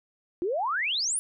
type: exponential sweep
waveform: sine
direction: up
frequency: 329.6 to 10400 Hz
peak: -25 dBFS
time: 0.42-1.19 s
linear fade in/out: 0 ms
effects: none